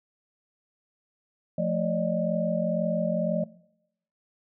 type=tone cluster; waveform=sine; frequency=174.6 / 220.6 / 569 / 611 Hz; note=F3 / A3 / C#5 / D#5; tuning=0 / +5 / +45 / -32 cents; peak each=-28 / -32 / -32 / -28 dBFS; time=1.58-3.44 s; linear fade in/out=5 ms; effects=noise-tail reverb RT60 0.8 s tail -21 dB re dry